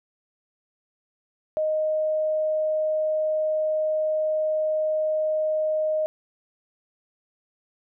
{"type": "tone", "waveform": "sine", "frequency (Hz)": 621, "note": "D#5", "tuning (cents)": -3, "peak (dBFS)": -21, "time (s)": [1.57, 6.06], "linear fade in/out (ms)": 0, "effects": []}